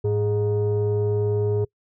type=tone pair together; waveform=sine; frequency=105.88 / 415.3 Hz; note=G#2 / G#4; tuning=+34 / 0 cents; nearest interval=2 octaves; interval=2366 cents; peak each=-20 dBFS; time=0.04-1.65 s; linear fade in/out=10 ms; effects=noise-tail reverb RT60 0.1 s tail -26 dB re dry + tanh soft clip ceiling -16 dBFS